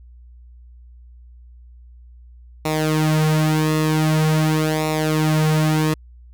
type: tone with flanger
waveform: sawtooth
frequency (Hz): 155.56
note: D#3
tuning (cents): 0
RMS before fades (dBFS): -18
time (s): 2.65-5.94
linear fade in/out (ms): 5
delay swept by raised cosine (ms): 0.63 to 5.13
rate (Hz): 0.45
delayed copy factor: -0.75
effects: added 60 Hz sine -41 dBFS peak until 6.33 s